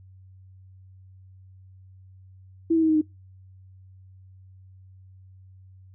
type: tone with pitch steps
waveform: sine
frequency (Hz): 329.6 / 323.9 / 318.4 / 312.9 / 307.5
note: E4 / E4 / D#4 / D#4 / D#4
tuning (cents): 0 / -30 / +40 / +10 / -20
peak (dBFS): -17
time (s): 2.7-3.015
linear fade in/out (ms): 10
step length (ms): 63
effects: noise-tail reverb RT60 0.2 s tail -23 dB re dry + added 94 Hz sine -47 dBFS peak until 5.94 s